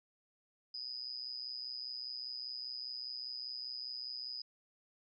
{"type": "tone with amplitude modulation", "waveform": "sine", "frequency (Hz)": 4978, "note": "D#8", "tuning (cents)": 0, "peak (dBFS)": -37, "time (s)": [0.74, 4.42], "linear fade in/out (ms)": 5, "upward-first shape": "sine", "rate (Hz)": 125, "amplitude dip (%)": 80, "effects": []}